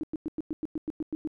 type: tone bursts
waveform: sine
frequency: 311.6 Hz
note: D#4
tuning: 3 cents sharp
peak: -28 dBFS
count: 11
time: 0.01-1.274 s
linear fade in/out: 0 ms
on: 24 ms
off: 100 ms
effects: none